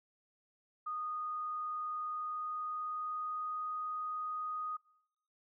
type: tone with pitch glide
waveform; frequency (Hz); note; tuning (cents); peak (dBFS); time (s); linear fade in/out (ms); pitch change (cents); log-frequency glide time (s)
sine; 1235 to 1243.6; D#6 to D#6; -13 to -1; -36; 0.86-4.77; 10; +12; 2-3.66
effects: noise-tail reverb RT60 1.0 s tail -26 dB re dry